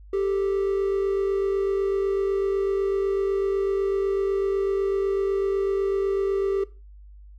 triangle tone pair together, 392 / 440 Hz, G4 / A4, 0 / 0 cents, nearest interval major second, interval 200 cents, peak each -20 / -28 dBFS, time 0.13-6.64 s, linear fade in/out 5 ms, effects noise-tail reverb RT60 0.3 s tail -19 dB re dry + added 50 Hz sine -43 dBFS peak until 7.38 s

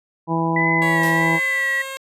harmonic tone, 164.81 Hz, E3, in tune, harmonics 1 / 2 / 3 / 4 / 5 / 6, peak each -22 / -23 / -30 / -30 / -26 / -24 dBFS, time 0.27-1.4 s, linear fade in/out 50 ms
sine tone with vibrato, 1975.5 Hz, B6, in tune, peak -18 dBFS, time 0.56-1.82 s, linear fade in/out 5 ms, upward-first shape sine, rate 1.5 Hz, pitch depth 45 cents each way
10% pulse tone with pitch glide, 557 to 536.2 Hz, C#5 to C5, +8 to +42 cents, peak -20 dBFS, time 0.82-1.97 s, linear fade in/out 0 ms, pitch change -66 cents, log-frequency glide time 0.94-1.03 s
white noise with exponential decay, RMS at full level -30 dBFS, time 1.03-1.47 s, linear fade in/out 2 ms, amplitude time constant 95 ms
effects resampled to 32000 Hz

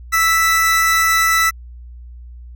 45% pulse tone pair together, 1318.5 / 1975.5 Hz, E6 / B6, 0 / 0 cents, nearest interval perfect fifth, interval 700 cents, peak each -15 dBFS, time 0.12-1.51 s, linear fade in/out 20 ms, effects added 60 Hz sine -33 dBFS peak until 2.55 s

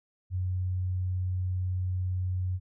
sine tone, 91.8 Hz, F#2, 13 cents flat, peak -27 dBFS, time 0.3-2.6 s, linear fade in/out 50 ms, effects none

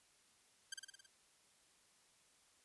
10% pulse tone with echo, 1577 Hz, G6, 10 cents sharp, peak -33 dBFS, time 0.72-0.74 s, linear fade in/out 5 ms, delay 54 ms, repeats 6, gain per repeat -3 dB, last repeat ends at 1.064 s, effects white hiss -71 dBFS RMS until 2.64 s + resampled to 24000 Hz

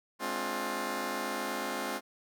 10% pulse chord, D half-diminished seventh, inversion second, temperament just, 211.4 / 264.3 / 293.7 / 352.4 Hz, Ab3 / C4 / D4 / F4, +31 / +18 / 0 / +16 cents, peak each -31 / -29 / -34 / -30 dBFS, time 0.19-2.01 s, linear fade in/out 50 ms, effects none

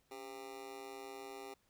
25% pulse tone with amplitude modulation, 399.3 Hz, G4, 32 cents sharp, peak -39 dBFS, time 0.11-1.54 s, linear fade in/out 5 ms, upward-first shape sine, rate 120 Hz, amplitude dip 90%, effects pink hiss -75 dBFS RMS until 1.69 s

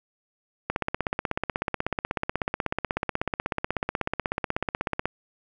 click train, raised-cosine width 0.5 ms, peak -10 dBFS, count 72, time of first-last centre 0.7-5.056 s, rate 16.3 Hz, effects none

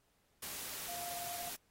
sine tone in noise, 700 Hz, F5, 4 cents sharp, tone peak -45 dBFS, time 0.88-1.5 s, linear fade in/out 10 ms, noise white, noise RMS -44 dBFS, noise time 0.42-1.56 s, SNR -4 dB, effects pink hiss -75 dBFS RMS until 1.7 s + AAC 48 kbps

